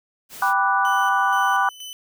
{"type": "noise", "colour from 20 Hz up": "white", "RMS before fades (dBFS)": -38, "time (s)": [0.29, 0.54], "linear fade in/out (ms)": 50}
{"type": "chord", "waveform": "sine", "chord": "G major seventh", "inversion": "none", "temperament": "equal", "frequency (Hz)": [784, 987.8, 1174.7, 1480], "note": ["G5", "B5", "D6", "F#6"], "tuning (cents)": [0, 0, 0, 0], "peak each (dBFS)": -22, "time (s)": [0.42, 1.69], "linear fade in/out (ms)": 2}
{"type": "tone with tremolo", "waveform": "sawtooth", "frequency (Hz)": 3014, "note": "F#7", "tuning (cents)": 31, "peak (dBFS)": -30, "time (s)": [0.85, 1.93], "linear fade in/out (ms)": 0, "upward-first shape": "square", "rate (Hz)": 2.1, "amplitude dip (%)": 60}
{"effects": []}